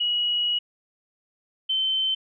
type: tone pair in turn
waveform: sine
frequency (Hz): 2911 / 3084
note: F#7 / G7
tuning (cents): -29 / -29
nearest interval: minor second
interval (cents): 100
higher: second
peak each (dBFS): -21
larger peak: neither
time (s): 0-0.59 / 1.69-2.15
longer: first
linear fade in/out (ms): 10
effects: none